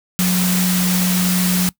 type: tone in noise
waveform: sine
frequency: 182 Hz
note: F#3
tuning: 28 cents flat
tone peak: -15 dBFS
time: 0.19-1.69 s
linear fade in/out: 0 ms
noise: white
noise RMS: -21 dBFS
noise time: 0.19-1.69 s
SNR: +3 dB
effects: noise-tail reverb RT60 0.1 s tail -22 dB re dry